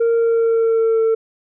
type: tone with pitch glide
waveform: sine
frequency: 462.4 to 448.5 Hz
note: A#4 to A4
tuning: -14 to +33 cents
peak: -10 dBFS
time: 0-1.15 s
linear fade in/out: 10 ms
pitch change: -53 cents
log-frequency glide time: 0.14-1 s
effects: tanh soft clip ceiling -12 dBFS